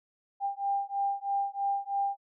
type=beating tone pair; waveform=sine; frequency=795 / 798.1 Hz; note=G5 / G5; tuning=+24 / +31 cents; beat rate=3.1 Hz; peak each=-31 dBFS; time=0.4-2.17 s; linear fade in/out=50 ms; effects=none